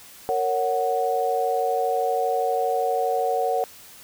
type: chord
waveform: sine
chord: F# major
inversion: first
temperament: just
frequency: 462.5 / 555 / 740 Hz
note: A#4 / C#5 / F#5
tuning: -14 / +2 / 0 cents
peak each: -25 / -27 / -23 dBFS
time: 0.29-3.64 s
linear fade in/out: 0 ms
effects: white hiss -46 dBFS RMS until 4.03 s

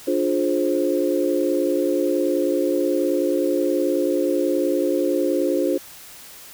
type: chord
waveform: sine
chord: D half-diminished seventh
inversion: none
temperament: just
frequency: 293.7 / 352.4 / 422.9 / 528.6 Hz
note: D4 / F4 / Ab4 / C5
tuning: 0 / +16 / +31 / +18 cents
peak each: -23 / -22 / -27 / -23 dBFS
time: 0.07-5.78 s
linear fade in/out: 10 ms
effects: white hiss -42 dBFS RMS until 6.53 s

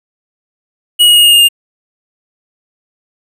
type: tone with pitch steps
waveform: square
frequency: 2905 / 2887 / 2868 / 2850 / 2832 / 2814 Hz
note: F#7 / F#7 / F7 / F7 / F7 / F7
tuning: -32 / -43 / +45 / +34 / +23 / +12 cents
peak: -4 dBFS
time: 0.99-1.488 s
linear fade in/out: 20 ms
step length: 83 ms
effects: none

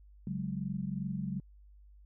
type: chord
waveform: sine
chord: C# suspended fourth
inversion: none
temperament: equal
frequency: 138.59 / 185 / 207.7 Hz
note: C#3 / F#3 / G#3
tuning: 0 / 0 / 0 cents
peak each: -39 / -36 / -39 dBFS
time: 0.27-1.4 s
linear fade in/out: 2 ms
effects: added 50 Hz sine -54 dBFS peak until 2.05 s

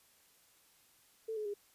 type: tone with pitch steps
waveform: sine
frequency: 444.3 / 426 / 408.4 Hz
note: A4 / G#4 / G#4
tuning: +17 / +44 / -29 cents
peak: -36 dBFS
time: 1.28-1.541 s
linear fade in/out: 10 ms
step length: 87 ms
effects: white hiss -67 dBFS RMS until 1.74 s + resampled to 32000 Hz

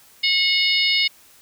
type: harmonic tone with a mistuned harmonic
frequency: 727 Hz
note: F#5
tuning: 31 cents flat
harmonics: 3 / 4 / 5 / 6 / 7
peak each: -21 / -22 / -23 / -24 / -24 dBFS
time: 0.23-1.08 s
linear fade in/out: 10 ms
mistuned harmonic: 5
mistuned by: +21 cents
effects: white hiss -51 dBFS RMS until 1.41 s

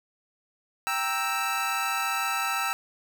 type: chord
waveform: 25% pulse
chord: E diminished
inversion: first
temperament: equal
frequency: 784 / 932.3 / 1318.5 Hz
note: G5 / Bb5 / E6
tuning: 0 / 0 / 0 cents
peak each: -28 / -30 / -24 dBFS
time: 0.87-2.73 s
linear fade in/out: 0 ms
effects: none

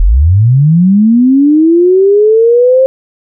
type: linear sweep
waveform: sine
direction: up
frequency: 36.14 to 532 Hz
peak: -3 dBFS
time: 0-2.86 s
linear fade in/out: 0 ms
effects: none

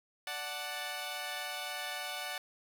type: chord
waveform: 10% pulse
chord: D major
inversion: none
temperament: equal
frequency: 587.3 / 740 / 880 Hz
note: D5 / F#5 / A5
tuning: 0 / 0 / 0 cents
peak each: -35 / -31 / -37 dBFS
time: 0.27-2.38 s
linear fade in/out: 2 ms
effects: none

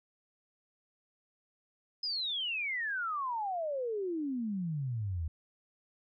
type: exponential sweep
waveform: sine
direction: down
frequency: 5120 to 76.4 Hz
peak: -32 dBFS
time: 2.03-5.28 s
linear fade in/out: 5 ms
effects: none

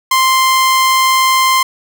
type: tone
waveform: sawtooth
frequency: 1046.5 Hz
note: C6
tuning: in tune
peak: -5 dBFS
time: 0.11-1.63 s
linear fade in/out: 5 ms
effects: none

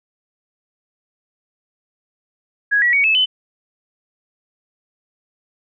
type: tone with pitch steps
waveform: sine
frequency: 1661.2 / 1930.4 / 2243 / 2607 / 3029 Hz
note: G#6 / B6 / C#7 / E7 / F#7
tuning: 0 / -40 / +20 / -20 / +40 cents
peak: -12 dBFS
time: 2.71-3.26 s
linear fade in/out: 20 ms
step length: 110 ms
effects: none

